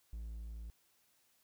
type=tone with level ramp; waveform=triangle; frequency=56 Hz; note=A1; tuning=31 cents sharp; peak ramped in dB=-39 to -42 dBFS; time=0.13-0.7 s; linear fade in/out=0 ms; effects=white hiss -73 dBFS RMS until 1.43 s